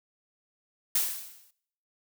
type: noise with exponential decay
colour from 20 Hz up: blue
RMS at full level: -23 dBFS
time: 0.95-1.51 s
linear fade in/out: 5 ms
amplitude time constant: 120 ms
effects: noise-tail reverb RT60 0.7 s tail -21 dB re dry